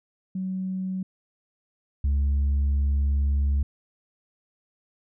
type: tone pair in turn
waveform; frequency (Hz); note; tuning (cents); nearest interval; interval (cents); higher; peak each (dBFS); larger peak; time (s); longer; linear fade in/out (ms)
sine; 187.6 / 70.27; F#3 / C#2; +24 / +24; octave + perfect fourth; 1700; first; -26 / -17; second; 0.35-1.03 / 2.04-3.63; second; 5
effects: tanh soft clip ceiling -19 dBFS